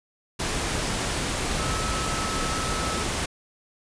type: tone in noise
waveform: sine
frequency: 1300 Hz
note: E6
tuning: 24 cents flat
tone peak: -32 dBFS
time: 1.58-3.04 s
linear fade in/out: 10 ms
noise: pink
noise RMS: -27 dBFS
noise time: 0.39-3.26 s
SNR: -8 dB
effects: resampled to 22050 Hz